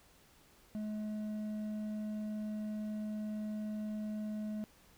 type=tone with hard clipping; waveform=sine; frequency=212.9 Hz; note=G#3; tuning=43 cents sharp; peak=-38 dBFS; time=0.75-4.64 s; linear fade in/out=0 ms; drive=5 dB; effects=pink hiss -64 dBFS RMS until 4.97 s